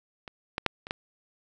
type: clicks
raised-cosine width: 0.3 ms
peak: -24 / -13 / -6 / -23 / -13 dBFS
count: 5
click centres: 0.278 / 0.581 / 0.663 / 0.869 / 0.909 s
effects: none